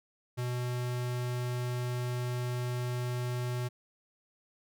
square tone, 123.47 Hz, B2, in tune, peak -32 dBFS, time 0.37-3.69 s, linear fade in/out 20 ms, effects none

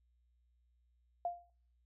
sine tone with exponential decay, 698.5 Hz, F5, in tune, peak -31 dBFS, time 1.25-1.5 s, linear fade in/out 2 ms, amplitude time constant 53 ms, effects noise-tail reverb RT60 0.5 s tail -23 dB re dry + added 60 Hz sine -70 dBFS peak until 1.85 s

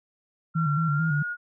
sine tone with pitch glide, 1367 to 1436.6 Hz, F6 to F6, -37 to +48 cents, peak -28 dBFS, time 0.54-1.37 s, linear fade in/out 50 ms, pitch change +85 cents, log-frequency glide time 0.89-1.15 s
sine tone with vibrato, 153.6 Hz, D#3, 22 cents flat, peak -22 dBFS, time 0.55-1.23 s, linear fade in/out 10 ms, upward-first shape square, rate 4.5 Hz, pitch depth 86 cents each way
effects none

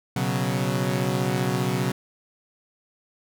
sawtooth chord, B suspended second, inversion none, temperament equal, 123.47 / 138.59 / 185 Hz, B2 / C#3 / F#3, 0 / 0 / 0 cents, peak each -23 dBFS, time 0.16-1.92 s, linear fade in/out 5 ms, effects none

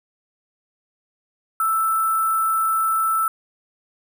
sine tone with sample-and-hold, 1324 Hz, E6, 7 cents sharp, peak -17 dBFS, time 1.6-3.28 s, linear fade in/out 2 ms, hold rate 11025 Hz, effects none

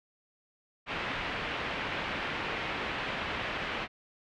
white low-pass noise, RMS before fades -35 dBFS, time 0.86-3.88 s, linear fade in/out 50 ms, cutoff 2800 Hz, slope 24 dB/octave, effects none

